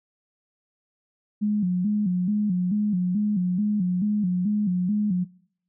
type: tone with vibrato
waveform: sine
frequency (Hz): 194.2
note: G3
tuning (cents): -16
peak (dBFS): -20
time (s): 1.41-5.25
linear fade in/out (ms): 20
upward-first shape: square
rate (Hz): 2.3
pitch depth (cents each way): 130
effects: noise-tail reverb RT60 0.7 s tail -24 dB re dry